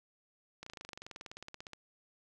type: slowing click train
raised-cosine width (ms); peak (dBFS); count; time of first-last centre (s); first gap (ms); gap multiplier
0.2; -28; 24; 0.63-1.733; 34; 1.03
effects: none